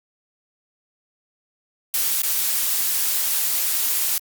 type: noise with dropouts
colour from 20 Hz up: blue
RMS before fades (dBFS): -21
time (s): 1.94-4.18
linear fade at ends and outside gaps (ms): 1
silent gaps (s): 2.219-2.233
effects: Opus 48 kbps